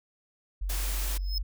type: tone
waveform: sine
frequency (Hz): 46.25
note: F#1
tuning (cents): 0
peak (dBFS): -28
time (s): 0.61-1.43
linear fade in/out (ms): 10
type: noise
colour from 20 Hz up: white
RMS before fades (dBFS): -36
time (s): 0.69-1.18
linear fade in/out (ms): 10
type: tone with exponential growth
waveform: square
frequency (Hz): 5160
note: E8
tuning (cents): -38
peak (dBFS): -28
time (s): 1.15-1.38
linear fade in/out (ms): 1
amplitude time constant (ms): 50
effects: none